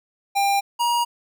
square tone pair in turn, 797 / 950.8 Hz, G5 / A#5, +28 / +34 cents, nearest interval minor third, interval 306 cents, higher second, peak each -18 / -19 dBFS, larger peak first, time 0.35-0.61 / 0.79-1.05 s, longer neither, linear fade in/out 20 ms, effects none

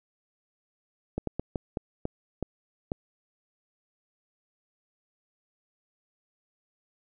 slowing click train, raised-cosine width 2 ms, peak -16 dBFS, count 8, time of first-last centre 1.18-2.919 s, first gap 93 ms, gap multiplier 1.32, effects none

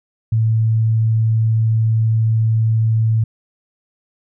sine tone, 111.6 Hz, A2, 25 cents sharp, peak -12 dBFS, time 0.32-3.24 s, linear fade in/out 5 ms, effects none

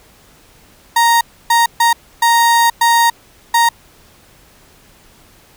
35% pulse tone bursts at uneven times, 932.3 Hz, A#5, in tune, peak -7 dBFS, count 6, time 0.96-1.21 / 1.5-1.66 / 1.8-1.93 / 2.22-2.7 / 2.81-3.1 / 3.54-3.69 s, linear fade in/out 5 ms, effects pink hiss -47 dBFS RMS until 5.56 s

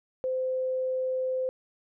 sine tone, 516 Hz, C5, 24 cents flat, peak -26 dBFS, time 0.24-1.49 s, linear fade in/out 0 ms, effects none

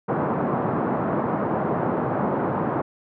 pink band-pass noise, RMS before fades -24 dBFS, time 0.08-2.82 s, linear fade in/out 10 ms, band 140 to 1200 Hz, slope 24 dB/octave, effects none

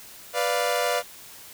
sawtooth chord, B diminished, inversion none, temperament equal, 493.9 / 587.3 / 698.5 Hz, B4 / D5 / F5, 0 / 0 / 0 cents, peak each -23 dBFS, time 0.33-1.03 s, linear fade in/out 50 ms, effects white hiss -45 dBFS RMS until 1.53 s

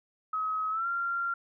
sine tone with pitch glide, 1275 to 1382.4 Hz, D#6 to F6, +42 to -18 cents, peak -28 dBFS, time 0.33-1.34 s, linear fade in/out 5 ms, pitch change +140 cents, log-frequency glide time 0.7-0.87 s, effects none

